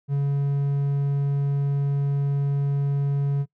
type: tone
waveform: triangle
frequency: 140.8 Hz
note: C#3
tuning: 27 cents sharp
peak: -18 dBFS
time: 0.08-3.46 s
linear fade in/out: 50 ms
effects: noise-tail reverb RT60 0.1 s tail -23 dB re dry